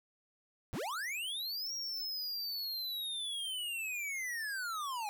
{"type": "linear two-way sweep", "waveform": "square", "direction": "up then down", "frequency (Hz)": [51.91, 5660, 803], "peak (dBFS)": -37, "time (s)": [0.73, 5.09], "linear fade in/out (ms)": 0, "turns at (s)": 1.73, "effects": []}